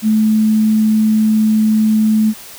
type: tone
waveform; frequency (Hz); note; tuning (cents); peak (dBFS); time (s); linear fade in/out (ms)
sine; 216.9; A3; -25; -9; 0.02-2.34; 50
effects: white hiss -35 dBFS RMS until 2.58 s